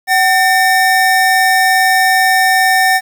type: tone pair together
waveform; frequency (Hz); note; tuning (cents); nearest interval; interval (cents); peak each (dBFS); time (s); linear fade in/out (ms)
square; 756.8 / 1800; F#5 / A6; +39 / +39; octave + minor third; 1500; -12; 0.07-3.01; 50
effects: 7-bit